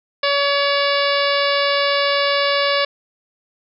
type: harmonic tone with a mistuned harmonic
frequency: 566 Hz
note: C#5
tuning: 36 cents sharp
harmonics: 1 / 2 / 3 / 4 / 5 / 6 / 7 / 8 / 9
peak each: -19 / -22 / -24 / -25 / -26 / -27 / -27 / -28 / -29 dBFS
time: 0.23-2.85 s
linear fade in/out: 5 ms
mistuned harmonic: 6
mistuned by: +40 cents
effects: none